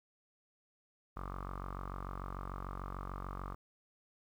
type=tone with low-pass filter; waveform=sawtooth; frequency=46.77 Hz; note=F#1; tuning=19 cents sharp; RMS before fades=-43 dBFS; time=1.16-3.55 s; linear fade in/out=10 ms; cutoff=1200 Hz; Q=8.9; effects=11-bit